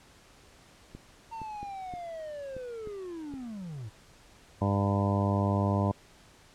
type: clicks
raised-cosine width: 3 ms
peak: -30 dBFS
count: 7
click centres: 0.95 / 1.417 / 1.63 / 1.938 / 2.566 / 2.873 / 3.339 s
type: linear sweep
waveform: triangle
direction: down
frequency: 918 to 98 Hz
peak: -35 dBFS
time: 1.31-3.9 s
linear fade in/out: 20 ms
type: harmonic tone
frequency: 100 Hz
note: G2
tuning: 35 cents sharp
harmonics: 1 / 2 / 3 / 4 / 5 / 6 / 7 / 8 / 9 / 10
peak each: -27 / -30 / -35 / -38 / -39 / -35 / -38 / -42 / -38 / -37 dBFS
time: 4.61-5.92 s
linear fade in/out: 10 ms
effects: pink hiss -57 dBFS RMS until 6.54 s + low-pass 9000 Hz 12 dB/octave